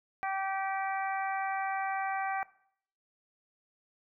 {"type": "harmonic tone", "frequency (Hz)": 387.2, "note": "G4", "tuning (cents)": -21, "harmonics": [2, 3, 4, 5, 6], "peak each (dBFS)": [-32, -39, -40, -42, -43], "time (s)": [0.23, 2.43], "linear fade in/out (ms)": 0, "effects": ["noise-tail reverb RT60 0.6 s tail -18 dB re dry"]}